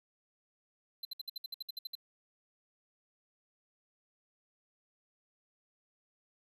square tone bursts, 4063 Hz, B7, 48 cents sharp, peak -38 dBFS, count 12, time 1.03-1.953 s, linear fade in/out 5 ms, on 21 ms, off 61 ms, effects none

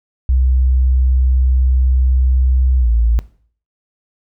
sine tone with pitch glide, 64 to 57.02 Hz, C2 to A#1, -38 to -38 cents, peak -10 dBFS, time 0.29-3.19 s, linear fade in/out 0 ms, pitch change -200 cents, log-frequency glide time 2.79-2.89 s, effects noise-tail reverb RT60 0.5 s tail -18 dB re dry

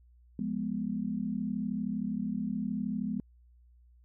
sine chord, F diminished, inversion none, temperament equal, 174.61 / 207.7 / 246.9 Hz, F3 / Ab3 / Cb4, 0 / 0 / 0 cents, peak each -38 / -33 / -35 dBFS, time 0.39-3.2 s, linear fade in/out 2 ms, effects added 60 Hz sine -57 dBFS peak until 4.04 s

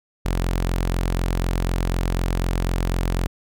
sawtooth tone, 44.02 Hz, F1, 14 cents sharp, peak -16 dBFS, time 0.25-3.27 s, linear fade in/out 10 ms, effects none

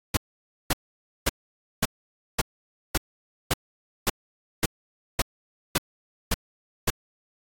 pink noise bursts, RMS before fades -22 dBFS, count 13, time 0.14-6.903 s, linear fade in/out 5 ms, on 31 ms, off 530 ms, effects AAC 48 kbps

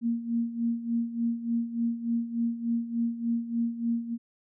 sine tone with tremolo, 233.1 Hz, A#3, in tune, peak -23 dBFS, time 0.01-4.18 s, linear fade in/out 50 ms, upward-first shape sine, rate 3.4 Hz, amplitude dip 75%, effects none

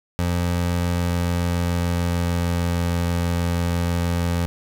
25% pulse tone with pitch glide, 87.31 to 86.21 Hz, F2 to F2, 0 to -22 cents, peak -16 dBFS, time 0.19-4.46 s, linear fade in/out 0 ms, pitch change -22 cents, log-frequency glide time 0.72-3.02 s, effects none

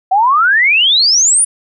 sine exponential sweep, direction up, 735 to 9956 Hz, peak -7 dBFS, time 0.11-1.45 s, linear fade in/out 10 ms, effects none

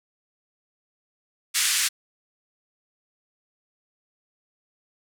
white band-pass noise, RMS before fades -23 dBFS, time 1.54-1.89 s, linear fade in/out 20 ms, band 1500 to 10000 Hz, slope 24 dB/octave, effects none

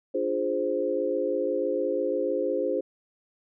sine chord, D half-diminished seventh, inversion none, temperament equal, 293.7 / 349.2 / 415.3 / 523.3 Hz, D4 / F4 / Ab4 / C5, 0 / 0 / 0 / 0 cents, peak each -33 / -31 / -30 / -27 dBFS, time 0.14-2.81 s, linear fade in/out 10 ms, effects none

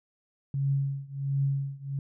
sine tone with tremolo, 138.3 Hz, C#3, 4 cents flat, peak -22 dBFS, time 0.54-1.99 s, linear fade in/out 2 ms, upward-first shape triangle, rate 1.4 Hz, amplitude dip 95%, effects none

